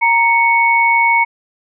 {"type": "tone pair together", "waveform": "sine", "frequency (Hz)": [932.1, 2217], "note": ["A#5", "C#7"], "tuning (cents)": [0, 0], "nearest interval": "octave + minor third", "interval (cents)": 1500, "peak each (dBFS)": -12, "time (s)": [0.01, 1.25], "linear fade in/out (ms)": 20, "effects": []}